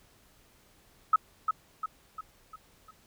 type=tone with echo; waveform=sine; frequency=1282 Hz; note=E6; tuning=49 cents flat; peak=-17 dBFS; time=1.13-1.16 s; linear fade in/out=5 ms; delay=350 ms; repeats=5; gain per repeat=-6 dB; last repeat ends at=2.91 s; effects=pink hiss -62 dBFS RMS until 3.06 s